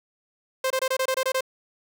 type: tone bursts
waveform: sawtooth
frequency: 523.3 Hz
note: C5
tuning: in tune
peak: -18 dBFS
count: 9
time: 0.64-1.408 s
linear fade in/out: 5 ms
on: 64 ms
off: 24 ms
effects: none